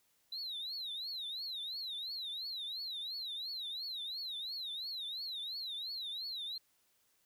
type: tone with vibrato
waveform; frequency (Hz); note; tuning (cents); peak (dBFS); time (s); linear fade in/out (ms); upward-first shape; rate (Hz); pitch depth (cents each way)
sine; 3942; B7; -4; -37; 0.32-6.58; 5; triangle; 2.9; 220
effects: tanh soft clip ceiling -37 dBFS + white hiss -74 dBFS RMS until 7.25 s